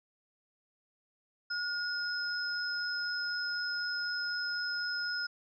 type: tone pair together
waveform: sine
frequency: 1440 / 5132 Hz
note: F#6 / E8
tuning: -47 / -47 cents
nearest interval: octave + minor seventh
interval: 2200 cents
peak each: -34 / -36 dBFS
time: 1.5-5.27 s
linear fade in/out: 10 ms
effects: none